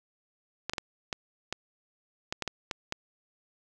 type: clicks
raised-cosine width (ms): 0.2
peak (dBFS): -14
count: 10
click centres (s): 0.696 / 0.735 / 0.782 / 1.128 / 1.526 / 2.325 / 2.423 / 2.477 / 2.712 / 2.924
effects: none